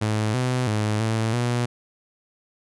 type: tone with pitch steps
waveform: sawtooth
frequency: 107.7 / 126.5 / 106.6 / 111.5 / 121.1 Hz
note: A2 / B2 / G#2 / A2 / B2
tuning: -37 / +42 / +46 / +23 / -34 cents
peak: -17 dBFS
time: 0.01-1.66 s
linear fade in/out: 10 ms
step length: 330 ms
effects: resampled to 24000 Hz